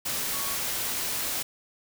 sine tone in noise, 1114 Hz, C#6, 8 cents sharp, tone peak -39 dBFS, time 0.33-0.56 s, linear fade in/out 10 ms, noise white, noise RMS -30 dBFS, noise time 0.05-1.43 s, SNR -12 dB, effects none

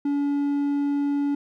triangle tone, 285.1 Hz, C#4, 49 cents sharp, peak -19 dBFS, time 0.05-1.35 s, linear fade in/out 5 ms, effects none

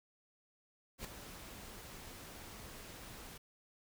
pink noise with ADSR envelope, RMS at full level -43 dBFS, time 0.98-3.38 s, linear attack 66 ms, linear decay 6 ms, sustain -8 dB, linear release 9 ms, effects none

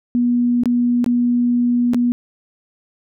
sine tone with dropouts, 242.2 Hz, B3, 34 cents flat, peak -13 dBFS, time 0.15-2.12 s, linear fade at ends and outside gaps 0 ms, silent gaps 0.635-0.657 / 1.043-1.062 / 1.935-1.945 s, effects none

